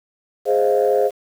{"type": "chord", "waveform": "sine", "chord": "F minor seventh", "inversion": "first", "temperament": "equal with one note detuned", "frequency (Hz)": [415.3, 523.3, 625.9, 698.5], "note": ["Ab4", "C5", "Eb5", "F5"], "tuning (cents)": [0, 0, 10, 0], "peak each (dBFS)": [-17, -17, -22, -22], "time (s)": [0.45, 1.11], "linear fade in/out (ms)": 50, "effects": ["tanh soft clip ceiling -6 dBFS", "7-bit"]}